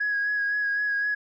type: tone with vibrato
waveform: sine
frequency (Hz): 1661.2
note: G#6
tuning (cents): 0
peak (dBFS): -22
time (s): 0-1.15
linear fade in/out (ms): 10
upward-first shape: sine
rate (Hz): 3.9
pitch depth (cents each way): 22
effects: tanh soft clip ceiling -19 dBFS